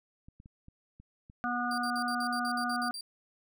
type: clicks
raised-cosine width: 5 ms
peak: -39 dBFS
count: 6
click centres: 0.285 / 0.401 / 0.459 / 0.684 / 1 / 1.299 s
type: harmonic tone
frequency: 243.3 Hz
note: B3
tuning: 26 cents flat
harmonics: 1 / 3 / 5 / 6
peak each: -35 / -35 / -35 / -35 dBFS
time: 1.44-2.91 s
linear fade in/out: 0 ms
type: tone bursts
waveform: 35% pulse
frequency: 4708 Hz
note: D8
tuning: 3 cents sharp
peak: -37 dBFS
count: 11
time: 1.71-3.009 s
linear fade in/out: 2 ms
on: 69 ms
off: 54 ms
effects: none